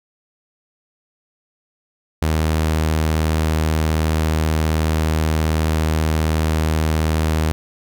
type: tone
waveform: sawtooth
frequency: 78.7 Hz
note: D#2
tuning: 20 cents sharp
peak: -12 dBFS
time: 2.22-7.52 s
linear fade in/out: 0 ms
effects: none